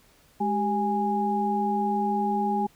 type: tone cluster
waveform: sine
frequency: 208.1 / 391.4 / 826 Hz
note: G#3 / G4 / G#5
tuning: +4 / -3 / -10 cents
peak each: -27 / -31 / -25 dBFS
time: 0.4-2.67 s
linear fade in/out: 10 ms
effects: pink hiss -59 dBFS RMS until 2.75 s